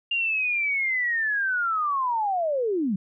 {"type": "linear sweep", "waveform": "sine", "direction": "down", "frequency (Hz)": [2811, 176], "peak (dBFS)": -22, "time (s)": [0.11, 2.96], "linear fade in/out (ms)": 5, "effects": []}